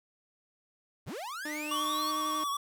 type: linear sweep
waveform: 45% pulse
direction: up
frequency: 49 to 4549 Hz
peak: -37 dBFS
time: 1.06-2.12 s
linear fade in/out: 20 ms
type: tone with pitch glide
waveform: sawtooth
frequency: 301.5 to 307.5 Hz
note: D4 to D#4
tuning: +46 to -20 cents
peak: -33 dBFS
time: 1.45-2.44 s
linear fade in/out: 5 ms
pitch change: +34 cents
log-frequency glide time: 1.67-2.13 s
type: tone with vibrato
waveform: square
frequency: 1131 Hz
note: C#6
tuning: 34 cents sharp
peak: -31 dBFS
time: 1.71-2.57 s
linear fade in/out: 5 ms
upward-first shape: triangle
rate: 11 Hz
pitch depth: 45 cents each way
effects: 10-bit